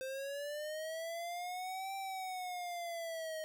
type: linear two-way sweep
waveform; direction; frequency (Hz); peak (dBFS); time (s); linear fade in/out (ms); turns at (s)
square; up then down; 520 to 782 to 624; -40; 0.01-3.44; 0; 1.95
effects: none